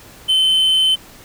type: tone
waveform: triangle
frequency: 3067 Hz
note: G7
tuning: 38 cents flat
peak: -10 dBFS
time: 0.28-0.96 s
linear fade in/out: 20 ms
effects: pink hiss -42 dBFS RMS until 1.24 s